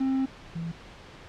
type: tone pair in turn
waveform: triangle / sine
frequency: 265.5 / 166.48 Hz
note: C4 / E3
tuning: +25 / +17 cents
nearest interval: minor sixth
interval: 808 cents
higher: first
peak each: -21 / -30 dBFS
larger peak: first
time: 0-0.26 / 0.55-0.72 s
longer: first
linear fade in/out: 10 ms
effects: pink hiss -47 dBFS RMS until 1.28 s + low-pass 4000 Hz 12 dB/octave